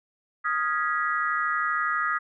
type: chord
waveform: sine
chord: F half-diminished seventh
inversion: third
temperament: equal with one note detuned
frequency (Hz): 1244.5 / 1396.9 / 1661.2 / 1942.7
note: Eb6 / F6 / Ab6 / Cb7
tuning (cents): 0 / 0 / 0 / -29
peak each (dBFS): -26 / -31 / -30 / -31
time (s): 0.44-2.19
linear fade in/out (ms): 20
effects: none